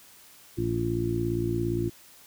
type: harmonic tone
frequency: 57.4 Hz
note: A#1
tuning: 26 cents flat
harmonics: 1 / 2 / 3 / 4 / 5 / 6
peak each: -37 / -30 / -36 / -38 / -34 / -28 dBFS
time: 0.57-1.9 s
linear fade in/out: 20 ms
effects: white hiss -53 dBFS RMS until 2.26 s